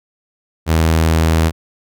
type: tone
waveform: sawtooth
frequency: 80.8 Hz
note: E2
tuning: 34 cents flat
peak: -7 dBFS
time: 0.66-1.52 s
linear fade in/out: 50 ms
effects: none